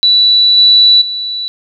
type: tone with level steps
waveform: sine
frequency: 3951 Hz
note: B7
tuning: in tune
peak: -5 / -3 / -16 dBFS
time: 0.03-1.48 s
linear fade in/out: 0 ms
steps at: 0.57 / 1.01 s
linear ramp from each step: 10 ms
effects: none